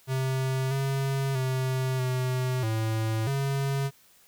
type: tone with pitch steps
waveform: square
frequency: 131.6 / 136.2 / 130.3 / 127.9 / 110.8 / 137.6 Hz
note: C3 / C#3 / C3 / C3 / A2 / C#3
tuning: +10 / -30 / -7 / -39 / +13 / -12 cents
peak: -26 dBFS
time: 0.07-3.91 s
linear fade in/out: 50 ms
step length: 640 ms
effects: white hiss -59 dBFS RMS until 4.27 s